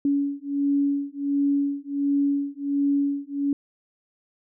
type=beating tone pair; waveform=sine; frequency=281.6 / 283 Hz; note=C#4 / C#4; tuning=+27 / +36 cents; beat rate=1.4 Hz; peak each=-24 dBFS; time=0.05-3.53 s; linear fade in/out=2 ms; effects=none